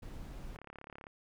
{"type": "noise", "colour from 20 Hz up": "brown", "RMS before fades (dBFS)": -45, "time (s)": [0.02, 0.57], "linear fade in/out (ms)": 10}
{"type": "click train", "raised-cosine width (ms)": 0.5, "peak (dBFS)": -33, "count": 19, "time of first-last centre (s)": [0.56, 1.068], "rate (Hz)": 35.4}
{"effects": []}